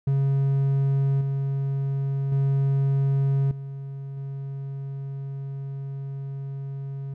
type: tone with level steps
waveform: triangle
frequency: 137.3 Hz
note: C#3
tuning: 16 cents flat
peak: -17 / -21 / -17 / -30 / -28 dBFS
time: 0.07-7.14 s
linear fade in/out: 5 ms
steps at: 1.21 / 2.32 / 3.51 / 4.17 s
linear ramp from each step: 2 ms
effects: none